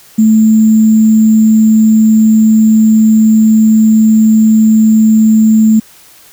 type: tone with sample-and-hold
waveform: sine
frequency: 219 Hz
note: A3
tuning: 8 cents flat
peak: -3 dBFS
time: 0.18-5.8 s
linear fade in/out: 10 ms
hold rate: 7350 Hz
effects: white hiss -40 dBFS RMS until 6.32 s